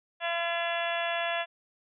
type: harmonic tone with a mistuned harmonic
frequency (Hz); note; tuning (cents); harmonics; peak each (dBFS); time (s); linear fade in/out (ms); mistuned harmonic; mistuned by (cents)
339.7; F4; -48; 2 / 3 / 4 / 5 / 6 / 7 / 8 / 9 / 10; -31 / -38 / -40 / -35 / -40 / -41 / -37 / -44 / -39; 0.2-1.46; 50; 9; -55
effects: none